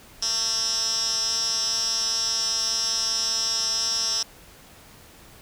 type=tone with band-pass filter; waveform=10% pulse; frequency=224.9 Hz; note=A3; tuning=38 cents sharp; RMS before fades=-25 dBFS; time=0.22-4.23 s; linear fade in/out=5 ms; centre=5400 Hz; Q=7.7; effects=pink hiss -49 dBFS RMS until 5.41 s